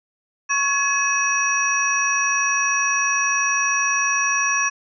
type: tone cluster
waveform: sine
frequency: 1107 / 1692 / 2556 / 5760 Hz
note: C#6 / G#6 / D#7 / F#8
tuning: -3 / +32 / +46 / -47 cents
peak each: -23 dBFS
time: 0.49-4.7 s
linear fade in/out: 20 ms
effects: none